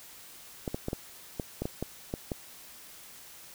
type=clicks; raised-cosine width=2 ms; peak=-18 dBFS; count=10; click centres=0.678 / 0.745 / 0.884 / 0.931 / 1.398 / 1.62 / 1.655 / 1.826 / 2.139 / 2.318 s; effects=white hiss -50 dBFS RMS until 3.54 s